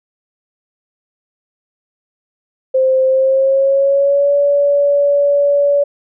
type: tone with pitch glide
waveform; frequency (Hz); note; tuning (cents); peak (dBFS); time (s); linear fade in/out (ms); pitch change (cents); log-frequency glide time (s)
sine; 523.3 to 570.7; C5 to D5; 0 to -50; -9; 2.74-5.84; 10; +150; 3.05-4.34
effects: none